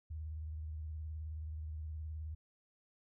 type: tone with vibrato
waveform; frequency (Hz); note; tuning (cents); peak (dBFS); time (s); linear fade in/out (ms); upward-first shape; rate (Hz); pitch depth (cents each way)
sine; 77.78; D#2; 0; -40; 0.1-2.35; 10; sine; 19; 82
effects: none